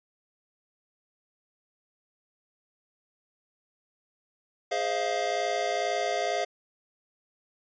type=chord; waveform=square; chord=F minor seventh; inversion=first; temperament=equal with one note detuned; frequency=415.3 / 523.3 / 636.4 / 698.5 Hz; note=Ab4 / C5 / Eb5 / F5; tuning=0 / 0 / +39 / 0 cents; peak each=-35 / -35 / -33 / -30 dBFS; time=4.71-6.45 s; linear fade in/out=10 ms; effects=resampled to 16000 Hz